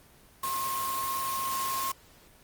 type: tone in noise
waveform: sine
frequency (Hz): 1070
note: C6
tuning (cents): +38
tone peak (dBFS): -30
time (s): 0.43-1.92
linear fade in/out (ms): 5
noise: white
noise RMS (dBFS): -35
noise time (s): 0.43-1.92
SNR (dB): +2
effects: pink hiss -57 dBFS RMS until 2.43 s + Opus 24 kbps